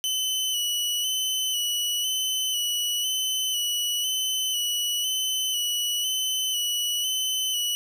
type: tone with vibrato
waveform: sawtooth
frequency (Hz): 2990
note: F#7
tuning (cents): +17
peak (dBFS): -21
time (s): 0.04-7.75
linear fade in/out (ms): 0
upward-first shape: square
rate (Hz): 1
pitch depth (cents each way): 29
effects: none